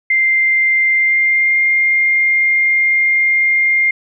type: tone with pitch glide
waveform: sine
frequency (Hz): 2093 to 2114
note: C7 to C7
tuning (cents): 0 to +17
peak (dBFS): -10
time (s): 0.1-3.91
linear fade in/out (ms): 5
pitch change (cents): +17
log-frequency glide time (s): 0.95-1.59
effects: none